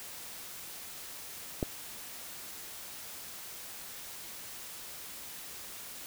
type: clicks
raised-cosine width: 2 ms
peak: -16 / -30 dBFS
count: 2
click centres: 1.628 / 1.631 s
effects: white hiss -45 dBFS RMS until 6.06 s